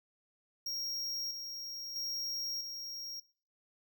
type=tone with tremolo; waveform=square; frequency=5590 Hz; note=F8; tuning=1 cent sharp; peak=-36 dBFS; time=0.66-3.2 s; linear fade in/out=5 ms; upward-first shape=square; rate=0.77 Hz; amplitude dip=45%; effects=noise-tail reverb RT60 0.4 s tail -19 dB re dry